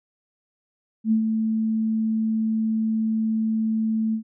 sine tone with ADSR envelope, 220.8 Hz, A3, 6 cents sharp, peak -15 dBFS, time 1.04-4.23 s, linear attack 76 ms, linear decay 99 ms, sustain -5 dB, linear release 94 ms, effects none

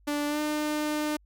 sawtooth tone with pitch glide, 292.7 to 301.6 Hz, D4 to D4, -6 to +46 cents, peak -23 dBFS, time 0.07-1.17 s, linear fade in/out 10 ms, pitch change +52 cents, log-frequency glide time 0.27-0.4 s, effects added 50 Hz sine -57 dBFS peak until 1.25 s

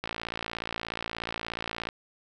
click train, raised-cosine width 0.3 ms, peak -16 dBFS, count 106, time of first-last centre 0.04-1.889 s, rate 56.8 Hz, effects none

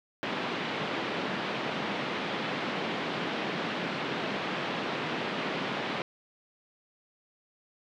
pink band-pass noise, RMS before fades -33 dBFS, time 0.23-6.02 s, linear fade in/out 0 ms, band 170 to 3600 Hz, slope 24 dB/octave, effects none

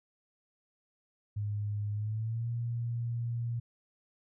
sine tone with pitch glide, 103.83 to 117.9 Hz, G#2 to A#2, 0 to +20 cents, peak -31 dBFS, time 1.36-3.6 s, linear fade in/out 10 ms, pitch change +220 cents, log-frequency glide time 1.93-2.49 s, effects none

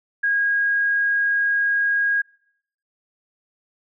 sine tone, 1637 Hz, G#6, 25 cents flat, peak -17 dBFS, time 0.23-2.22 s, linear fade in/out 10 ms, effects noise-tail reverb RT60 0.7 s tail -25 dB re dry

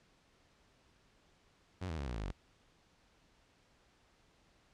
sawtooth tone with pitch steps, 92.5 / 80.53 / 70.1 / 61.03 / 53.13 / 46.25 Hz, F#2 / E2 / C#2 / B1 / G#1 / F#1, 0 / -40 / +20 / -20 / +40 / 0 cents, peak -34 dBFS, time 1.81-2.32 s, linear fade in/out 10 ms, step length 85 ms, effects pink hiss -69 dBFS RMS until 4.73 s + low-pass 6000 Hz 12 dB/octave

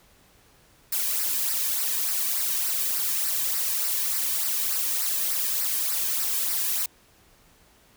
blue noise with flanger, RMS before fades -26 dBFS, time 0.92-6.86 s, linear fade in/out 5 ms, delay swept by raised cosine 0.29 to 1.49 ms, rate 3.4 Hz, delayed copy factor -0.6, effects pink hiss -58 dBFS RMS until 7.96 s

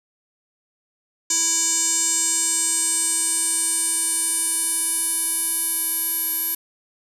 square tone with band-pass filter sweep, 329.6 Hz, E4, in tune, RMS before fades -22 dBFS, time 1.3-6.55 s, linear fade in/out 5 ms, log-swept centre 7000 to 12000 Hz, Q 6.9, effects none

